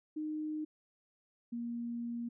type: tone pair in turn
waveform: sine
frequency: 307.3 / 236.1 Hz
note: D#4 / A#3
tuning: -21 / +22 cents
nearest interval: perfect fourth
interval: 457 cents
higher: first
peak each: -35 / -36 dBFS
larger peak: first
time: 0.16-0.65 / 1.52-2.29 s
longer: second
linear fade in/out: 10 ms
effects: none